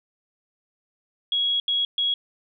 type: tone bursts at uneven times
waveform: sine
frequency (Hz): 3322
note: G#7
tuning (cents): 0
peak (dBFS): -20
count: 3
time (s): 1.32-1.6 / 1.68-1.85 / 1.98-2.14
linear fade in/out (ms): 2
effects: none